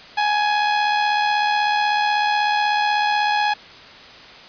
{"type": "tone with amplitude modulation", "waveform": "sawtooth", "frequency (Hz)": 836, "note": "G#5", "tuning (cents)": 11, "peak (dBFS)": -11, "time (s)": [0.17, 3.54], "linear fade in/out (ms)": 10, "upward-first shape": "sine", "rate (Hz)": 76.2, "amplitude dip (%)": 40, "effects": ["white hiss -41 dBFS RMS until 4.48 s", "resampled to 11025 Hz"]}